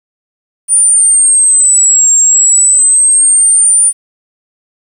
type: exponential two-way sweep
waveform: sine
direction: down then up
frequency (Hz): 9397 to 7440 to 9350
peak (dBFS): -4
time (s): 0.68-3.93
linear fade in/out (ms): 50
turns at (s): 2.14
effects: 7-bit